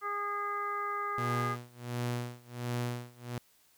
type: harmonic tone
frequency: 409 Hz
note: G#4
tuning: 26 cents flat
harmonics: 1 / 2 / 3 / 4 / 5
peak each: -42 / -45 / -33 / -44 / -44 dBFS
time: 0.01-1.57 s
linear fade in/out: 50 ms
type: tone with tremolo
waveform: sawtooth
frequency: 121.3 Hz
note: B2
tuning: 31 cents flat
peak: -27 dBFS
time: 1.18-3.38 s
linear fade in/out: 0 ms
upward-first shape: sine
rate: 1.4 Hz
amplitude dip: 95%
effects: white hiss -66 dBFS RMS until 3.77 s